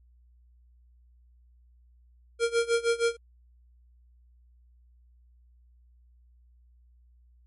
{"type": "tone with tremolo", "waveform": "square", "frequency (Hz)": 466.2, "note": "A#4", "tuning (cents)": 0, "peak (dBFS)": -21, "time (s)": [2.39, 3.17], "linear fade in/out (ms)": 50, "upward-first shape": "sine", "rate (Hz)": 6.4, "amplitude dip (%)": 90, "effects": ["added 60 Hz sine -56 dBFS peak until 7.46 s", "MP3 48 kbps"]}